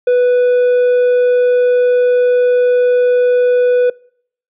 triangle tone, 493.9 Hz, B4, in tune, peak -6 dBFS, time 0.07-3.9 s, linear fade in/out 5 ms, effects noise-tail reverb RT60 0.6 s tail -25 dB re dry + resampled to 8000 Hz

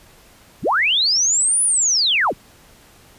sine linear two-way sweep, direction up then down, 38.41 to 10000 to 38.41 Hz, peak -14 dBFS, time 0.62-2.34 s, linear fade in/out 50 ms, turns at 1.63 s, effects pink hiss -49 dBFS RMS until 3.18 s + resampled to 32000 Hz

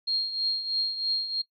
sine tone with tremolo, 4235 Hz, C8, 20 cents sharp, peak -22 dBFS, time 0.07-1.42 s, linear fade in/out 10 ms, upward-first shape triangle, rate 3.1 Hz, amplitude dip 70%, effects noise-tail reverb RT60 0.1 s tail -22 dB re dry

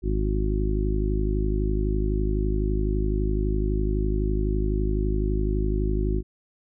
harmonic tone, 51.91 Hz, G#1, in tune, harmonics 1 / 2 / 3 / 4 / 5 / 6 / 7, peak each -23 / -31 / -33 / -35 / -34 / -35 / -30 dBFS, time 0.02-6.23 s, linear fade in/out 50 ms, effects none

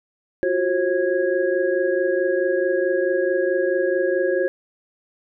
sine tone cluster, 347.8 / 372.4 / 537 / 1653 Hz, F4 / F#4 / C5 / G#6, -7 / +11 / +45 / -9 cents, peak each -25 / -22 / -21 / -29 dBFS, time 0.43-4.48 s, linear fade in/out 0 ms, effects none

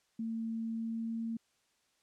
sine tone with pitch glide, 225.9 to 227.6 Hz, A3 to A#3, +46 to -41 cents, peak -34 dBFS, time 0.19-1.37 s, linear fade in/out 5 ms, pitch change +13 cents, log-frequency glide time 0.63-1.22 s, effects white hiss -74 dBFS RMS until 2.02 s + low-pass 8000 Hz 12 dB/octave

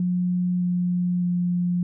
sine tone with pitch steps, 179.3 / 178.06 / 176.83 Hz, F3 / F3 / F3, +46 / +34 / +22 cents, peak -20 dBFS, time 0-1.83 s, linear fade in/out 2 ms, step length 610 ms, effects none

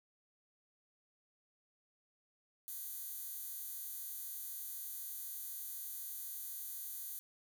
15% pulse tone with high-pass filter, 392 Hz, G4, in tune, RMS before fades -45 dBFS, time 2.68-7.19 s, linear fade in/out 0 ms, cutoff 12000 Hz, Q 1.2, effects none

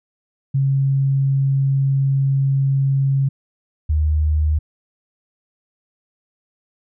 sine tone pair in turn, 136.5 / 76.61 Hz, C#3 / D#2, -26 / -26 cents, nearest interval minor seventh, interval 1000 cents, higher first, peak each -14 dBFS, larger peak neither, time 0.54-3.29 / 3.89-4.59 s, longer first, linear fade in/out 10 ms, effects none

